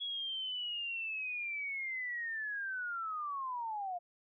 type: linear sweep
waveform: sine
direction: down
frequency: 3359 to 690 Hz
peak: -36 dBFS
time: 0-3.99 s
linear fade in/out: 20 ms
effects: none